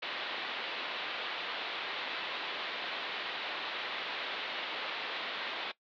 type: low-pass noise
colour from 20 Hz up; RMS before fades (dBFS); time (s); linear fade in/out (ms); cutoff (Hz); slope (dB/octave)
white; -38; 0.02-5.72; 10; 3900; 48
effects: noise-tail reverb RT60 0.1 s tail -18 dB re dry + high-pass 400 Hz 12 dB/octave